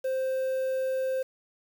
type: tone with quantisation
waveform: triangle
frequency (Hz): 523.3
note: C5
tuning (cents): 0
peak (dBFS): -24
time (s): 0.04-1.23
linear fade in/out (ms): 10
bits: 8
effects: none